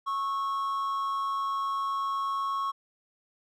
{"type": "tone pair together", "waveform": "triangle", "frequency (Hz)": [1099.9, 1308], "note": ["C#6", "E6"], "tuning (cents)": [-14, -14], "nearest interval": "minor third", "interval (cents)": 300, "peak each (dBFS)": [-26, -37], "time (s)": [0.06, 2.72], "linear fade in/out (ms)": 20, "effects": []}